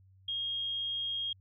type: tone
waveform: sine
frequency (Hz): 3251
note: G#7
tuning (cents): -38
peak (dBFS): -32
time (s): 0.28-1.33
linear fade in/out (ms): 5
effects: added 95 Hz sine -58 dBFS peak until 1.4 s